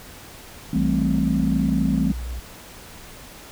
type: chord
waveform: sine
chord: A minor seventh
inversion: second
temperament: equal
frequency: 164.81 / 196 / 220 / 261.6 Hz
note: E3 / G3 / A3 / C4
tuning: 0 / 0 / 0 / 0 cents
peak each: -23 dBFS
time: 0.73-2.12 s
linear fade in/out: 5 ms
type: tone with pitch glide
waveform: sine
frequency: 61.74 to 60.36 Hz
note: B1 to B1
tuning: 0 to -39 cents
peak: -27 dBFS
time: 0.75-2.4 s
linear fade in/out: 10 ms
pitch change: -39 cents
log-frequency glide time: 1.56-2.24 s
effects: tanh soft clip ceiling -9 dBFS + pink hiss -42 dBFS RMS until 3.51 s